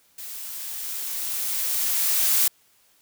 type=noise with level ramp; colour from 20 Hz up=blue; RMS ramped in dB=-37 to -19 dBFS; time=0.18-2.48 s; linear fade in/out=5 ms; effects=white hiss -61 dBFS RMS until 3.01 s